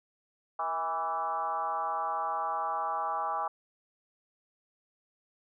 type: tone with frequency modulation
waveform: sine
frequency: 987.8 Hz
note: B5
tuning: in tune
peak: -29 dBFS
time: 0.59-3.48 s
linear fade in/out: 5 ms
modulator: 171 Hz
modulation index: 1.7
effects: none